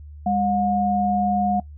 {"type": "tone pair together", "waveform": "sine", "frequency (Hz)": [202, 719.8], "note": ["G#3", "F#5"], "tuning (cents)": [-48, -48], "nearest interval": "octave + minor seventh", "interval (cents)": 2200, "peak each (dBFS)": [-22, -20], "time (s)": [0.26, 1.6], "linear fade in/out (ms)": 5, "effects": ["noise-tail reverb RT60 0.1 s tail -20 dB re dry", "added 74 Hz sine -37 dBFS peak until 1.77 s"]}